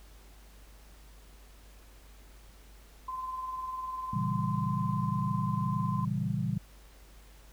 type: tone with tremolo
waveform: sine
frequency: 1032 Hz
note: C6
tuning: 24 cents flat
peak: -32 dBFS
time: 3.08-6.05 s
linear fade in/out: 5 ms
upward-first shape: triangle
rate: 20 Hz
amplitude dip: 50%
type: chord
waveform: sine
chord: A# diminished seventh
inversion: none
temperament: equal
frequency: 116.54 / 138.59 / 164.81 / 196 Hz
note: A#2 / C#3 / E3 / G3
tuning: 0 / 0 / 0 / 0 cents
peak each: -34 dBFS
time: 4.13-6.58 s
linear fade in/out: 5 ms
effects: added 50 Hz sine -52 dBFS peak until 7.52 s + pink hiss -59 dBFS RMS until 7.52 s